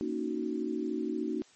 sine chord, D# minor seventh, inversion second, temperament equal with one note detuned, 233.1 / 277.2 / 310.2 / 370 Hz, A#3 / C#4 / D#4 / F#4, 0 / 0 / -5 / 0 cents, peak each -36 / -38 / -34 / -36 dBFS, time 0.01-1.42 s, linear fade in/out 0 ms, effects white hiss -60 dBFS RMS until 1.55 s + MP3 32 kbps

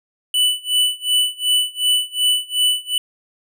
square tone with tremolo, 2979 Hz, F#7, 11 cents sharp, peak -13 dBFS, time 0.34-2.98 s, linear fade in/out 2 ms, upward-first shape sine, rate 2.7 Hz, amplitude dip 95%, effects none

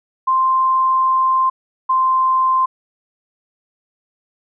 sine tone pair in turn, 1046.5 / 1042.8 Hz, C6 / C6, 0 / -6 cents, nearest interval unison, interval 6 cents, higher first, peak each -12 dBFS, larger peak neither, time 0.27-1.5 / 1.89-2.66 s, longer first, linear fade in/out 10 ms, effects none

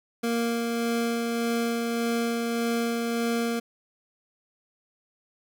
25% pulse tone with tremolo, 233.1 Hz, A#3, in tune, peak -20 dBFS, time 0.23-3.6 s, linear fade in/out 10 ms, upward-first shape sine, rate 1.7 Hz, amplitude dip 25%, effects none

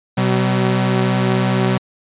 sawtooth tone pair together, 125.65 / 190 Hz, B2 / F#3, +30 / +46 cents, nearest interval perfect fifth, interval 716 cents, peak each -13 dBFS, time 0.17-1.78 s, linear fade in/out 10 ms, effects resampled to 8000 Hz

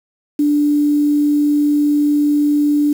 sine tone with quantisation, 293.7 Hz, D4, in tune, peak -11 dBFS, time 0.39-2.93 s, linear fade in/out 5 ms, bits 6, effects none

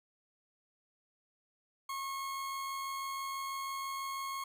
40% pulse tone with amplitude modulation, 1088 Hz, C#6, 33 cents flat, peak -35 dBFS, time 1.89-4.44 s, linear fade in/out 5 ms, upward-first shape sine, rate 86.1 Hz, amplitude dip 25%, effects none

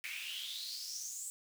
pink noise with high-pass filter sweep, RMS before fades -43 dBFS, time 0.04-1.3 s, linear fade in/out 0 ms, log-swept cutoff 2200 to 8000 Hz, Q 7.3, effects none

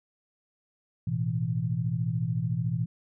sine chord, A suspended second, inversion none, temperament just, 110 / 123.75 / 165 Hz, A2 / B2 / E3, 0 / +4 / +2 cents, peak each -32 / -29 / -30 dBFS, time 1.07-2.86 s, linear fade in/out 5 ms, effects none

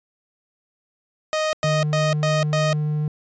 sawtooth tone bursts, 622.3 Hz, D#5, in tune, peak -16 dBFS, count 5, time 1.33-2.73 s, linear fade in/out 0 ms, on 200 ms, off 100 ms
triangle tone, 151.1 Hz, D3, 50 cents sharp, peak -18 dBFS, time 1.64-3.08 s, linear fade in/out 2 ms
effects resampled to 16000 Hz

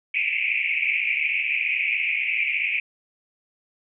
pink band-pass noise, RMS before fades -24 dBFS, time 0.14-2.8 s, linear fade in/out 5 ms, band 2200 to 2600 Hz, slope 96 dB/octave, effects none

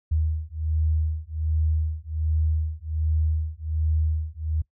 sine beating tone pair, 77.78 / 79.08 Hz, D#2 / D#2, 0 / +29 cents, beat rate 1.3 Hz, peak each -25 dBFS, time 0.11-4.62 s, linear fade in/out 10 ms, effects noise-tail reverb RT60 0.1 s tail -21 dB re dry

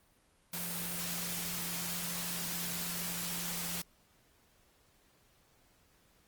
sine tone in noise, 173.3 Hz, F3, 13 cents flat, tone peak -44 dBFS, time 0.53-3.82 s, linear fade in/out 5 ms, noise white, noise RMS -38 dBFS, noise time 0.53-3.82 s, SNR -9 dB, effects pink hiss -68 dBFS RMS until 6.27 s + Opus 32 kbps

